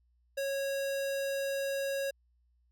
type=tone; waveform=square; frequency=550 Hz; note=C#5; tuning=14 cents flat; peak=-32 dBFS; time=0.37-2.11 s; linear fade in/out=10 ms; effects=added 60 Hz sine -67 dBFS peak until 2.71 s